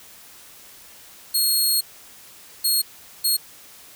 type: tone bursts at uneven times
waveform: 15% pulse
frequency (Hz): 4285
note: C8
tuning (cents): +40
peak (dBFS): -11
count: 3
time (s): 1.34-1.81 / 2.64-2.82 / 3.24-3.37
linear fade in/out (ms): 10
effects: white hiss -46 dBFS RMS until 3.95 s